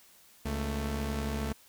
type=tone pair together; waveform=sawtooth; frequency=69.83 / 221.7 Hz; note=C#2 / A3; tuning=+13 / +13 cents; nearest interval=octave + minor sixth; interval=2000 cents; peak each=-29 / -31 dBFS; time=0.45-1.53 s; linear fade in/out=10 ms; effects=white hiss -59 dBFS RMS until 1.68 s